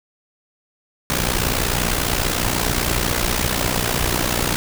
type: noise with amplitude modulation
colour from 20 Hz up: pink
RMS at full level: -17 dBFS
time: 1.1-4.56 s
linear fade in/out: 0 ms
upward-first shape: sine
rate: 60.2 Hz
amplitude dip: 75%
effects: none